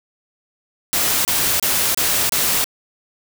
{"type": "noise bursts", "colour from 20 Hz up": "white", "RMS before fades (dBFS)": -18, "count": 5, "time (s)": [0.93, 2.642], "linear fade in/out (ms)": 0, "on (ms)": 320, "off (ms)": 28, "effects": []}